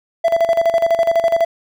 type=tone with tremolo; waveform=triangle; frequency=668 Hz; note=E5; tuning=23 cents sharp; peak=-8 dBFS; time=0.24-1.45 s; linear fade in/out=10 ms; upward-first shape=square; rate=12 Hz; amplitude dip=70%; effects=none